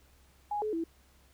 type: tone with pitch steps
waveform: sine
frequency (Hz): 829 / 428 / 330.1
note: G#5 / A4 / E4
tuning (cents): -3 / -48 / +2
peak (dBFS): -30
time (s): 0.51-0.84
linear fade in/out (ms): 5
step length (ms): 110
effects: added 66 Hz sine -62 dBFS peak until 1.33 s + pink hiss -65 dBFS RMS until 1.33 s